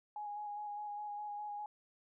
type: tone with vibrato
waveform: sine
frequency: 830.6 Hz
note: G#5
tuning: in tune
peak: -40 dBFS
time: 0.16-1.66 s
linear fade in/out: 2 ms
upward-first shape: square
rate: 4.9 Hz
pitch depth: 15 cents each way
effects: none